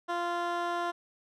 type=tone with band-pass filter; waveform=15% pulse; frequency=346.8 Hz; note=F4; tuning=12 cents flat; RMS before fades=-32 dBFS; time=0.08-0.92 s; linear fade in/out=20 ms; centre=950 Hz; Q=0.59; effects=none